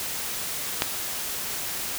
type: click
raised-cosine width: 0.2 ms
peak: -3 dBFS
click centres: 0.821 s
effects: white hiss -31 dBFS RMS until 1.98 s